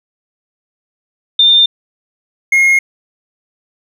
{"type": "tone pair in turn", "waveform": ["sine", "triangle"], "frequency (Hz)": [3605, 2149], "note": ["A7", "C7"], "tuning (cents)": [41, 46], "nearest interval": "major sixth", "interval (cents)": 895, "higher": "first", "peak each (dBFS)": -5, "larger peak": "neither", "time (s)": [[1.39, 1.66], [2.52, 2.79]], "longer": "neither", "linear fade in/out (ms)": 5, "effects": []}